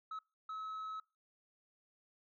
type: tone bursts at uneven times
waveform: sine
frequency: 1289 Hz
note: E6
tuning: 39 cents flat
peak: -38 dBFS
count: 2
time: 0.11-0.19 / 0.49-1 s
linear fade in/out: 5 ms
effects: noise-tail reverb RT60 0.3 s tail -25 dB re dry + tanh soft clip ceiling -40 dBFS